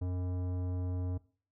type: tone with tanh clipping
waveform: sine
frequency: 90.5 Hz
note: F#2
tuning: 38 cents flat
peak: -34 dBFS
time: 0.01-1.18 s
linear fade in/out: 10 ms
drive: 15 dB
effects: noise-tail reverb RT60 0.4 s tail -19 dB re dry